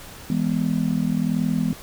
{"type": "chord", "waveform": "sine", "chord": "E major", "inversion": "none", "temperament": "just", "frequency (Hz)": [164.81, 206, 247.2], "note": ["E3", "G#3", "B3"], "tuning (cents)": [0, -14, 2], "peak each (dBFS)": -23, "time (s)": [0.3, 1.73], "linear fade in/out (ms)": 2, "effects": ["tanh soft clip ceiling -11 dBFS", "pink hiss -41 dBFS RMS until 1.82 s"]}